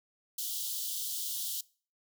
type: high-pass noise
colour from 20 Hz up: white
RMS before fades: -36 dBFS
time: 0.38-1.61 s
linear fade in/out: 5 ms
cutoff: 3000 Hz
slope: 96 dB/octave
effects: noise-tail reverb RT60 0.4 s tail -22 dB re dry